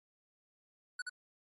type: tone with echo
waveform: square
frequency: 1480 Hz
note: F#6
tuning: in tune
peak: -37 dBFS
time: 0.99-1.02 s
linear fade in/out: 5 ms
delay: 75 ms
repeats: 1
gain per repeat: -2 dB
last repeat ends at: 1.095 s
effects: MP3 48 kbps